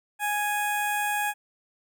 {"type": "tone with notch filter", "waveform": "15% pulse", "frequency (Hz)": 830.6, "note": "G#5", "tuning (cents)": 0, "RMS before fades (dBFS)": -27, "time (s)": [0.19, 1.34], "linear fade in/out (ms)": 50, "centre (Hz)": 4100, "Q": 0.9, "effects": []}